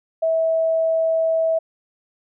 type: tone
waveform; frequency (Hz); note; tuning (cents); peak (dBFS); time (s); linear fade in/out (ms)
sine; 650; E5; -24; -16; 0.22-1.59; 10
effects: none